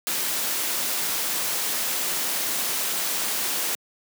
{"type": "noise", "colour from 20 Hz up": "white", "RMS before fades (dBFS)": -26, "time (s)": [0.07, 3.75], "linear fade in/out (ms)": 0, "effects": ["high-pass 200 Hz 12 dB/octave"]}